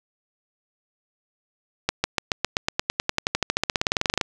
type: accelerating click train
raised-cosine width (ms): 0.2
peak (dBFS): -3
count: 30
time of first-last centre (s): 1.89-4.212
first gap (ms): 150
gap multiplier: 0.95
effects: none